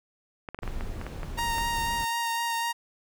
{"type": "clicks", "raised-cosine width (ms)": 0.5, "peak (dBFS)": -21, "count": 11, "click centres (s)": [0.488, 0.546, 0.589, 0.633, 0.677, 0.809, 1.014, 1.066, 1.232, 1.388, 1.583]}
{"type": "noise", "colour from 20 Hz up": "brown", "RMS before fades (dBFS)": -35, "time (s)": [0.62, 2.05], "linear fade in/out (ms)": 10}
{"type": "tone with vibrato", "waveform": "sawtooth", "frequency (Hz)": 930, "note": "A#5", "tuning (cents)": -4, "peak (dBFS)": -23, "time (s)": [1.37, 2.73], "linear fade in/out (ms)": 20, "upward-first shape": "sine", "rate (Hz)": 4, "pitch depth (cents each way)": 13}
{"effects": []}